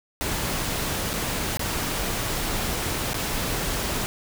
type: noise with dropouts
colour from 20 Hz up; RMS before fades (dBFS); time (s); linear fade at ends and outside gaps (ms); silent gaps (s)
pink; -27; 0.21-4.06; 0; 1.133-1.138 / 1.571-1.594 / 3.133-3.143
effects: none